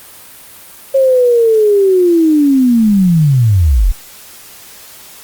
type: linear sweep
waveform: sine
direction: down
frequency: 544 to 34.65 Hz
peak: -6 dBFS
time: 0.94-3.92 s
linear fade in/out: 10 ms
effects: white hiss -36 dBFS RMS until 5.23 s + Opus 32 kbps